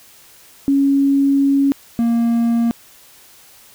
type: tone pair in turn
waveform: sine / triangle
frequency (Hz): 277.2 / 233.1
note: C#4 / A#3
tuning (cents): 0 / 0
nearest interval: minor third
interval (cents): 300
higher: first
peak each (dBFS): -11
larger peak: neither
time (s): 0.68-1.72 / 1.99-2.71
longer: first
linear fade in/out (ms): 0
effects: white hiss -46 dBFS RMS until 3.74 s